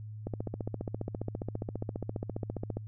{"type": "click train", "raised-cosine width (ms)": 2, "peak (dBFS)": -21, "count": 38, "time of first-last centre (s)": [0.27, 2.77], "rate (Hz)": 14.8, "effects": ["added 107 Hz sine -40 dBFS peak until 2.87 s"]}